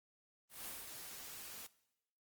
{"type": "noise with ADSR envelope", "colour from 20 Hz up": "white", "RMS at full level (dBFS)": -45, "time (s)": [0.49, 1.67], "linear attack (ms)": 160, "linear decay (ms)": 210, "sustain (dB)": -5, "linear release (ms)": 9, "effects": ["noise-tail reverb RT60 0.9 s tail -20 dB re dry", "Opus 24 kbps"]}